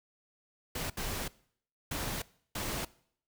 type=noise bursts at uneven times; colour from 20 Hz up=pink; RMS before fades=-36 dBFS; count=4; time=0.75-0.9 / 0.97-1.28 / 1.91-2.22 / 2.55-2.85 s; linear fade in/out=5 ms; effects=noise-tail reverb RT60 0.6 s tail -21 dB re dry